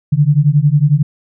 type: beating tone pair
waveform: sine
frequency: 141.4 / 152.4 Hz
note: C#3 / D#3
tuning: +35 / -36 cents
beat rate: 11 Hz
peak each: -11 dBFS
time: 0.12-1.03 s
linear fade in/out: 10 ms
effects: none